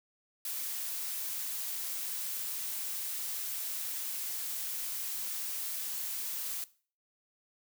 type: noise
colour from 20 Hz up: blue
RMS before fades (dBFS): -37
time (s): 0.45-6.64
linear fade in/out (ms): 2
effects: noise-tail reverb RT60 0.4 s tail -18 dB re dry